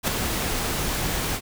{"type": "noise with ADSR envelope", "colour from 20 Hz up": "pink", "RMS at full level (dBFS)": -20, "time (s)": [0.03, 1.41], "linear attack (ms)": 46, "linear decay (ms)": 6, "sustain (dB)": -6, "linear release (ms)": 62, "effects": []}